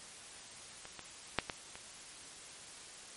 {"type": "clicks", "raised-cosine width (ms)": 0.3, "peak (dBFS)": [-30, -28, -12, -20, -29], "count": 5, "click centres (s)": [0.854, 0.993, 1.387, 1.498, 1.755], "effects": ["white hiss -51 dBFS RMS until 3.16 s", "MP3 48 kbps"]}